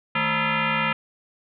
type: tone with frequency modulation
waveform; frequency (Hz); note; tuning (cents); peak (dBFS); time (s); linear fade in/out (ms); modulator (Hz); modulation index
sine; 532; C5; +29; -20; 0.15-0.93; 5; 376; 6.2
effects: none